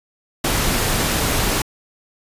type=noise; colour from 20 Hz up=pink; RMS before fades=-19 dBFS; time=0.44-1.62 s; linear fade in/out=5 ms; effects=resampled to 32000 Hz